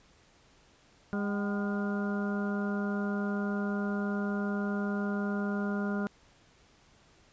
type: harmonic tone with a mistuned harmonic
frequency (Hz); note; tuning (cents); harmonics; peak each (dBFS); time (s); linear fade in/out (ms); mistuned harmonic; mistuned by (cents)
203.4; G#3; -36; 1 / 2 / 3 / 4 / 5 / 6 / 7; -30 / -38 / -42 / -45 / -47 / -47 / -40; 1.13-6.07; 0; 4; -100
effects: pink hiss -62 dBFS RMS until 7.32 s + resampled to 16000 Hz